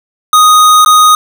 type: tone with dropouts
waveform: square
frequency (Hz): 1244.5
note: D#6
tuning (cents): 0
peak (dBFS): -3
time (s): 0.33-1.15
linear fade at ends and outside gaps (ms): 2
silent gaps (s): 0.848-0.86
effects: none